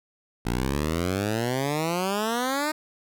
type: exponential sweep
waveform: 10% pulse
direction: up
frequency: 56.6 to 312.4 Hz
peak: -16 dBFS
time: 0.45-2.72 s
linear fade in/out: 10 ms
effects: none